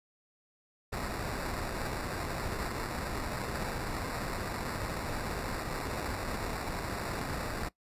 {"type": "noise with sample-and-hold", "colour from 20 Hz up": "pink", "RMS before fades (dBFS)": -36, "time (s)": [0.92, 7.69], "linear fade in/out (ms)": 10, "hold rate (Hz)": 3150, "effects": ["noise-tail reverb RT60 0.1 s tail -19 dB re dry", "resampled to 32000 Hz"]}